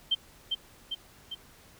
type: tone with echo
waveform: sine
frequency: 3136 Hz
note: G7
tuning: in tune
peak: -22 dBFS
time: 0.11-0.15 s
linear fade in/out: 10 ms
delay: 400 ms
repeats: 3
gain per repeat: -4 dB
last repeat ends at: 1.35 s
effects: pink hiss -56 dBFS RMS until 1.79 s